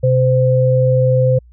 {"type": "tone pair together", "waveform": "sine", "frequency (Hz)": [127.9, 514.7], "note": ["C3", "C5"], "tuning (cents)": [-39, -29], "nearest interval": "2 octaves", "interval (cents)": 2410, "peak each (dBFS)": [-12, -13], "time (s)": [0.03, 1.39], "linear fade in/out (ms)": 10, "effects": ["added 60 Hz sine -41 dBFS peak until 1.52 s"]}